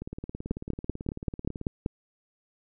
two click trains, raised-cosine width 3 ms, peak -23 / -14 dBFS, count 30 / 8, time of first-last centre 0.02-1.613 / 0.51-1.861 s, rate 18.2 / 5.18 Hz, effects none

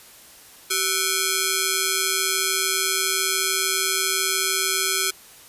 5% pulse ring-modulated tone, 933 Hz, A#5, 1 cent sharp, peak -5 dBFS, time 0.7-5.11 s, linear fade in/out 10 ms, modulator 549 Hz, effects white hiss -47 dBFS RMS until 5.48 s + resampled to 32000 Hz

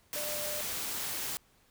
sine tone in noise, 597 Hz, D5, 28 cents sharp, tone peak -39 dBFS, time 0.16-0.61 s, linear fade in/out 0 ms, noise white, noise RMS -36 dBFS, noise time 0.13-1.37 s, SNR -6 dB, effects pink hiss -66 dBFS RMS until 1.7 s

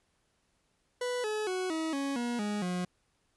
40% pulse tone with pitch steps, 493.9 / 427.5 / 370 / 320.3 / 277.2 / 239.9 / 207.7 / 179.74 Hz, B4 / A4 / F#4 / E4 / C#4 / A#3 / G#3 / F#3, 0 / -50 / 0 / -50 / 0 / +50 / 0 / -50 cents, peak -30 dBFS, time 1.01-2.85 s, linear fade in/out 5 ms, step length 230 ms, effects pink hiss -74 dBFS RMS until 3.36 s + resampled to 24000 Hz

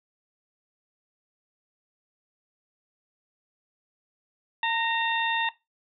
harmonic tone with a mistuned harmonic, 910 Hz, A#5, 42 cents flat, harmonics 1 / 2 / 3 / 4, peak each -26 / -29 / -31 / -32 dBFS, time 4.63-5.49 s, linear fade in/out 2 ms, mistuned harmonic 2, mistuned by +36 cents, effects noise-tail reverb RT60 0.2 s tail -17 dB re dry

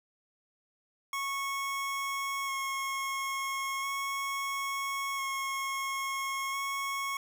25% pulse tone with vibrato, 1094 Hz, C#6, 23 cents flat, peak -28 dBFS, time 1.13-7.17 s, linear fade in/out 2 ms, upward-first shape square, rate 0.37 Hz, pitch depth 10 cents each way, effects 10-bit

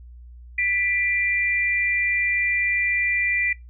sine tone pair together, 1975.5 / 2372 Hz, B6 / D7, 0 / +17 cents, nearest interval minor third, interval 317 cents, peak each -22 dBFS, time 0.58-3.53 s, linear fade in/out 5 ms, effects noise-tail reverb RT60 0.2 s tail -23 dB re dry + added 60 Hz sine -40 dBFS peak until 3.69 s

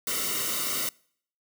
white noise with comb filter, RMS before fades -29 dBFS, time 0.07-0.89 s, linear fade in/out 2 ms, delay 1.2 ms, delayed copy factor -0.85, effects noise-tail reverb RT60 0.6 s tail -26 dB re dry

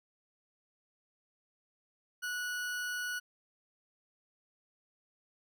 40% pulse tone, 1469 Hz, F#6, 13 cents flat, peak -34 dBFS, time 2.22-3.2 s, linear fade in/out 20 ms, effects none

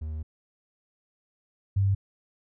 triangle / sine tone pair in turn, 77.78 / 98.26 Hz, D#2 / G2, 0 / +5 cents, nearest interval major third, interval 405 cents, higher second, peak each -29 / -20 dBFS, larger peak second, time 0.01-0.23 / 1.76-1.95 s, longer first, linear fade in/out 10 ms, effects none

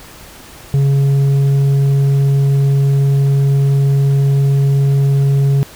sine tone with tanh clipping, 138.59 Hz, C#3, in tune, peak -10 dBFS, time 0.74-5.63 s, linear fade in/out 0 ms, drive 5 dB, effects pink hiss -37 dBFS RMS until 5.75 s

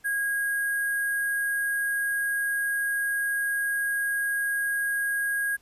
sine tone with sample-and-hold, 1641 Hz, G#6, 21 cents flat, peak -24 dBFS, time 0.04-5.57 s, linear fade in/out 20 ms, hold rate 11025 Hz, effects pink hiss -62 dBFS RMS until 5.61 s + resampled to 32000 Hz

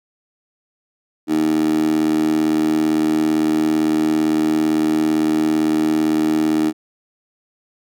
15% pulse tone with high-pass filter, 77.78 Hz, D#2, in tune, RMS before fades -17 dBFS, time 1.27-6.73 s, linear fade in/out 50 ms, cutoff 300 Hz, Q 5.7, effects none

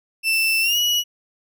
35% pulse tone with pitch glide, 2663 to 2921 Hz, E7 to F#7, +17 to -23 cents, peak -15 dBFS, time 0.23-1.04 s, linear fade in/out 50 ms, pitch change +160 cents, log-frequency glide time 0.61-0.78 s
violet noise, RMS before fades -35 dBFS, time 0.32-0.8 s, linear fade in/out 20 ms
effects none

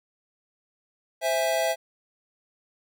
square chord, C augmented, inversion none, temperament equal with one note detuned, 523.3 / 659.3 / 824.9 Hz, C5 / E5 / G#5, 0 / 0 / -12 cents, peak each -30 / -25 / -31 dBFS, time 1.21-1.76 s, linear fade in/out 50 ms, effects none

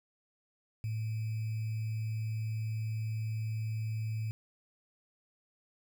sine tone with sample-and-hold, 110 Hz, A2, in tune, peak -32 dBFS, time 0.84-4.31 s, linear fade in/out 0 ms, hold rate 2450 Hz, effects none

